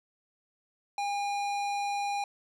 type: tone with hard clipping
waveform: sine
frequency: 810 Hz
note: G#5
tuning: 43 cents flat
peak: -31 dBFS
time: 0.98-2.24 s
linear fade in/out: 2 ms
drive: 15 dB
effects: none